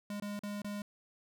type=tone with dropouts; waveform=square; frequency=205.2 Hz; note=G#3; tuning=21 cents flat; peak=-38 dBFS; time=0.1-0.82 s; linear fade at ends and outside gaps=2 ms; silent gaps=0.2-0.222 / 0.392-0.434 / 0.619-0.645 s; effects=none